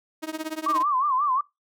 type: tone with tremolo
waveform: sawtooth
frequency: 314.7 Hz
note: D#4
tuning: 20 cents sharp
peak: -22 dBFS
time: 0.22-0.83 s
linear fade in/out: 20 ms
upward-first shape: triangle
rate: 17 Hz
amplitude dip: 100%
type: tone with vibrato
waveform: sine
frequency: 1100 Hz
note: C#6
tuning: 14 cents flat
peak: -20 dBFS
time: 0.66-1.41 s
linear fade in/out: 5 ms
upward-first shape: sine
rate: 5.6 Hz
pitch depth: 150 cents each way
effects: noise-tail reverb RT60 0.2 s tail -23 dB re dry